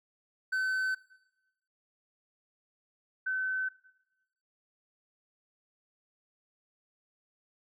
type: tone pair in turn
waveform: triangle / sine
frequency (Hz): 1524 / 1524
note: G6 / G6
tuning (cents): -49 / -49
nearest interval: unison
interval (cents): 0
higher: neither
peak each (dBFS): -26 / -29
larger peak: first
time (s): 0.52-0.95 / 3.26-3.69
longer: neither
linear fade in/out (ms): 10
effects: noise-tail reverb RT60 0.9 s tail -17 dB re dry